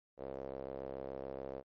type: tone with band-pass filter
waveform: sawtooth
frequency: 67 Hz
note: C2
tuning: 42 cents sharp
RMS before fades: -44 dBFS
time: 0.17-1.63 s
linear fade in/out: 50 ms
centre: 520 Hz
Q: 3.4
effects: MP3 32 kbps